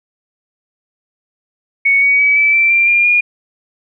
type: tone with pitch steps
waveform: sine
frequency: 2223 / 2251 / 2280 / 2309 / 2339 / 2369 / 2399 / 2430 Hz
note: C#7 / C#7 / C#7 / D7 / D7 / D7 / D7 / D#7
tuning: +4 / +26 / +48 / -30 / -8 / +14 / +36 / -42 cents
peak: -8 dBFS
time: 1.85-3.21 s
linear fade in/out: 10 ms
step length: 170 ms
effects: none